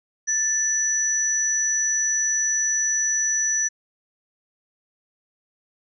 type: tone pair together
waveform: sine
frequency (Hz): 1760 / 5920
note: A6 / F#8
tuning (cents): 0 / 0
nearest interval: octave + major sixth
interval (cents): 2100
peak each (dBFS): -28 / -20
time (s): 0.27-3.69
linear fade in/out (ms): 20
effects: none